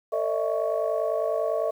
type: tone cluster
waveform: sine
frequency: 450.2 / 550 / 608 / 658 / 1113 Hz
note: A4 / C#5 / D#5 / E5 / C#6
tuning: +40 / -14 / -40 / -3 / +7 cents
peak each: -29 / -35 / -27 / -27 / -36 dBFS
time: 0.12-1.71 s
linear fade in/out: 10 ms
effects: tanh soft clip ceiling -13 dBFS + 9-bit